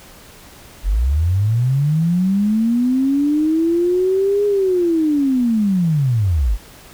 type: linear two-way sweep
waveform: sine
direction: up then down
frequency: 41.2 to 413.5 to 41.2 Hz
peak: -13 dBFS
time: 0.83-6.58 s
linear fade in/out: 50 ms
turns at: 4.46 s
effects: pink hiss -42 dBFS RMS until 6.93 s